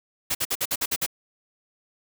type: noise bursts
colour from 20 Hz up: white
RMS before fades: -25 dBFS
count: 8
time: 0.3-1.064 s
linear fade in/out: 10 ms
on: 50 ms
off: 52 ms
effects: none